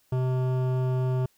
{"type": "tone with hard clipping", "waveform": "sine", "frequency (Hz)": 128.3, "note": "C3", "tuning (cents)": -34, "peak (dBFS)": -25, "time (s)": [0.12, 1.26], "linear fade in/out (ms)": 5, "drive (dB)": 14, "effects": ["white hiss -66 dBFS RMS until 1.37 s"]}